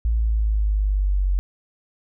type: exponential sweep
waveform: sine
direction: down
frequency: 56.8 to 46.25 Hz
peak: -17 dBFS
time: 0.05-1.39 s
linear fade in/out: 0 ms
effects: none